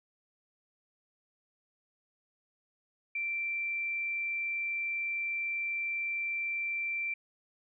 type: tone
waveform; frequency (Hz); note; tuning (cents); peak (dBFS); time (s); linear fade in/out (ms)
sine; 2349; D7; 0; -31; 3.15-7.14; 5
effects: none